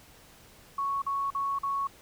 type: tone bursts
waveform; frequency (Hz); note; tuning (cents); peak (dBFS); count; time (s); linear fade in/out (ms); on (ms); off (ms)
sine; 1108.7; C#6; 0; -27; 4; 0.78-1.872; 5; 240; 44
effects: pink hiss -55 dBFS RMS until 2.01 s